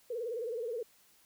sine tone with vibrato, 467.5 Hz, A#4, 5 cents sharp, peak -34 dBFS, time 0.1-0.83 s, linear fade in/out 5 ms, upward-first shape sine, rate 19 Hz, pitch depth 120 cents each way, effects white hiss -65 dBFS RMS until 1.25 s

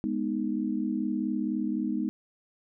sine chord, G# minor, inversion none, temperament equal, 207.7 / 246.9 / 311.1 Hz, G#3 / B3 / D#4, 0 / 0 / 0 cents, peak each -31 dBFS, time 0.04-2.09 s, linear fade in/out 0 ms, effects none

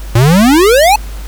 square exponential sweep, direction up, 110 to 880 Hz, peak -5 dBFS, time 0.15-0.96 s, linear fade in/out 5 ms, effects added 50 Hz sine -21 dBFS peak until 1.27 s + pink hiss -34 dBFS RMS until 1.27 s

